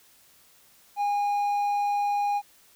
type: tone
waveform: triangle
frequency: 817 Hz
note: G#5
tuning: 29 cents flat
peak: -21 dBFS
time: 0.96-2.42 s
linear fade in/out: 50 ms
effects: white hiss -58 dBFS RMS until 2.75 s